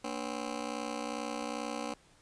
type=ring-modulated tone; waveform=15% pulse; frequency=261.6 Hz; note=C4; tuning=in tune; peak=-26 dBFS; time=0.04-1.94 s; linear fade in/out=5 ms; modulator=31.2 Hz; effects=pink hiss -63 dBFS RMS until 2.21 s + resampled to 22050 Hz